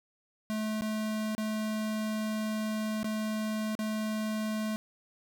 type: tone with dropouts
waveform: square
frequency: 216.1 Hz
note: A3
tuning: 31 cents flat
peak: -31 dBFS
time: 0.5-4.76 s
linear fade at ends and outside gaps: 0 ms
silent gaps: 0.81-0.82 / 1.35-1.38 / 3.031-3.044 / 3.752-3.791 s
effects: none